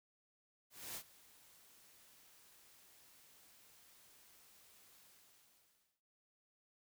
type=noise with ADSR envelope; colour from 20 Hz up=white; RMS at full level=-45 dBFS; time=0.7-6.02 s; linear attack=260 ms; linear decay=68 ms; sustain=-20 dB; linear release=990 ms; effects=none